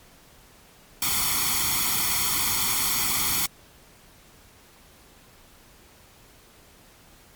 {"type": "noise with comb filter", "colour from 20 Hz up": "white", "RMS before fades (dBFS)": -24, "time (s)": [1.02, 3.46], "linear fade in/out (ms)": 2, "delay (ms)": 0.9, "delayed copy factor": 0.85, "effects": ["pink hiss -53 dBFS RMS until 7.35 s", "MP3 96 kbps"]}